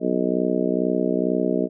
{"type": "harmonic tone", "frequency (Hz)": 62.2, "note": "B1", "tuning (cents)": 13, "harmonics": [3, 4, 5, 6, 7, 8, 9, 10], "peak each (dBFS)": [-27, -25, -26, -26, -26, -34, -39, -28], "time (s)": [0, 1.69], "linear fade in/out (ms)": 50, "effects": []}